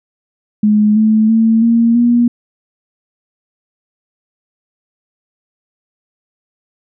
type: tone with pitch steps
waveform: sine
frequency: 210.9 / 217.6 / 224.5 / 231.6 / 238.9 Hz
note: G#3 / A3 / A3 / A#3 / A#3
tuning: +27 / -19 / +35 / -11 / +43 cents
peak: -7 dBFS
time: 0.63-2.28 s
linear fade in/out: 5 ms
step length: 330 ms
effects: none